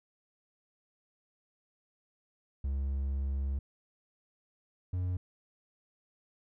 triangle tone pair in turn, 68.4 / 90.7 Hz, C#2 / F#2, -23 / -34 cents, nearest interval perfect fourth, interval 489 cents, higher second, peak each -28 dBFS, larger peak neither, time 2.64-3.59 / 4.93-5.17 s, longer first, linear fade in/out 5 ms, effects none

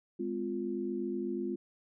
sine chord, F minor, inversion first, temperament equal with one note detuned, 207.7 / 255.9 / 349.2 Hz, Ab3 / C4 / F4, 0 / -38 / 0 cents, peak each -38 / -38 / -35 dBFS, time 0.19-1.56 s, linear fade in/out 10 ms, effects none

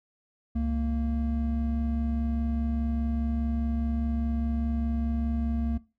triangle tone pair together, 68.4 / 230.1 Hz, C#2 / A#3, -23 / -22 cents, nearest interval octave + major sixth, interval 2101 cents, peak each -26 dBFS, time 0.55-5.78 s, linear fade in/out 10 ms, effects noise-tail reverb RT60 0.3 s tail -19 dB re dry

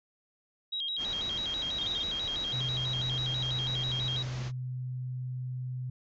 sine tone with vibrato, 3520 Hz, A7, in tune, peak -31 dBFS, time 0.72-4.23 s, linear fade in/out 10 ms, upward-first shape square, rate 6.1 Hz, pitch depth 150 cents each way
pink low-pass noise, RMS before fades -43 dBFS, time 0.97-4.52 s, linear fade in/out 50 ms, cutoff 6800 Hz, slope 96 dB/octave
sine tone bursts, 3668 Hz, A#7, 29 cents flat, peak -31 dBFS, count 5, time 1.81-2.024 s, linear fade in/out 5 ms, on 22 ms, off 26 ms
sine tone, 126.8 Hz, B2, 46 cents sharp, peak -33 dBFS, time 2.53-5.9 s, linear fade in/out 5 ms
effects none

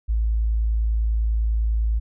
sine tone, 55 Hz, A1, in tune, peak -18 dBFS, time 0.08-2 s, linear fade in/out 20 ms, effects none

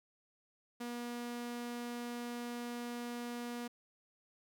sawtooth tone, 240 Hz, B3, 49 cents flat, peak -36 dBFS, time 0.8-3.68 s, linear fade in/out 10 ms, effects none

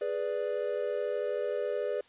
triangle chord, G# diminished, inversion none, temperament equal, 415.3 / 493.9 / 587.3 Hz, G#4 / B4 / D5, 0 / 0 / 0 cents, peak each -32 dBFS, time 0.01-2.01 s, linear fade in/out 5 ms, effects white hiss -60 dBFS RMS until 2.08 s + resampled to 8000 Hz

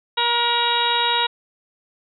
harmonic tone with a mistuned harmonic, 475.2 Hz, A#4, 33 cents sharp, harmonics 1 / 2 / 3 / 4 / 5 / 6 / 7 / 8, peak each -30 / -21 / -27 / -30 / -31 / -27 / -28 / -22 dBFS, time 0.17-1.27 s, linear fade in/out 10 ms, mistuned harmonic 5, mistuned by -34 cents, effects none

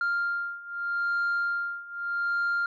sine beating tone pair, 1396.9 / 1397.71 Hz, F6 / F6, 0 / +1 cents, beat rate 0.81 Hz, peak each -29 / -27 dBFS, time 0.01-2.66 s, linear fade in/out 2 ms, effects tanh soft clip ceiling -22 dBFS

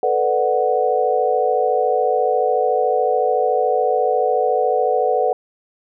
sine chord, B minor seventh, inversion third, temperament equal, 440 / 493.9 / 587.3 / 740 Hz, A4 / B4 / D5 / F#5, 0 / 0 / 0 / 0 cents, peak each -21 / -19 / -23 / -19 dBFS, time 0.03-5.33 s, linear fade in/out 2 ms, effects none

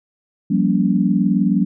sine chord, G half-diminished seventh, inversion third, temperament just, 176.4 / 196 / 235.2 / 282.2 Hz, F3 / G3 / Bb3 / Db4, +18 / 0 / +16 / +31 cents, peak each -19 / -17 / -20 / -21 dBFS, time 0.5-1.65 s, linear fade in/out 10 ms, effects none

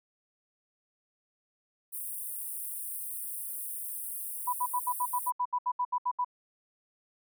pink high-pass noise, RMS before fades -38 dBFS, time 1.92-5.31 s, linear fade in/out 20 ms, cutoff 8800 Hz, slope 96 dB/octave
sine tone bursts, 987.8 Hz, B5, in tune, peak -26 dBFS, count 14, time 4.47-6.247 s, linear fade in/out 10 ms, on 61 ms, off 71 ms
effects none

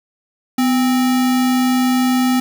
sine tone with sample-and-hold, 251.7 Hz, B3, 33 cents sharp, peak -12 dBFS, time 0.58-2.4 s, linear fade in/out 5 ms, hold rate 1050 Hz, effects none

